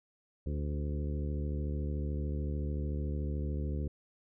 harmonic tone with a mistuned harmonic, 73.6 Hz, D2, 4 cents sharp, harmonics 1 / 2 / 3 / 4 / 5 / 6 / 7, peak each -33 / -39 / -43 / -45 / -47 / -49 / -50 dBFS, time 0.46-3.88 s, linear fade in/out 5 ms, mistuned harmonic 6, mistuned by -19 cents, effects none

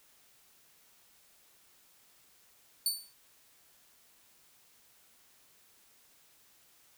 20% pulse tone with exponential decay, 4511 Hz, C#8, 29 cents sharp, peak -19 dBFS, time 2.86-3.13 s, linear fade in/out 2 ms, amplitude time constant 57 ms, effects white hiss -64 dBFS RMS until 6.97 s

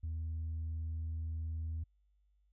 sine tone, 80.4 Hz, E2, 43 cents flat, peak -34 dBFS, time 0.03-1.84 s, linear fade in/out 10 ms, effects tanh soft clip ceiling -34 dBFS + added 50 Hz sine -69 dBFS peak until 2.52 s

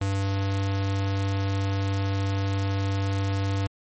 square tone, 98 Hz, G2, in tune, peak -24 dBFS, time 0.01-3.67 s, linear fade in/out 5 ms, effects MP3 32 kbps

